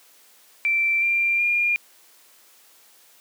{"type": "tone with pitch steps", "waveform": "sine", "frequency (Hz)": [2343, 2377, 2412], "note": ["D7", "D7", "D7"], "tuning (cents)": [-5, 20, 46], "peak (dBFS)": -18, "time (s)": [0.65, 1.76], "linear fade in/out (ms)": 0, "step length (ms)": 370, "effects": ["white hiss -54 dBFS RMS until 3.2 s", "high-pass 300 Hz 12 dB/octave"]}